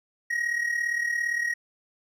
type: tone with amplitude modulation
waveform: triangle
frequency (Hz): 1892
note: A#6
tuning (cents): +25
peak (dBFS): -20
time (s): 0.3-1.54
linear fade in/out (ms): 10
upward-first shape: sine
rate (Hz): 37.5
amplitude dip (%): 65
effects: none